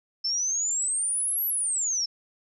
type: exponential two-way sweep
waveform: sine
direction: up then down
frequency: 5274 to 11940 to 5274 Hz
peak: -24 dBFS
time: 0.24-2.06 s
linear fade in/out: 10 ms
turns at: 1.46 s
effects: none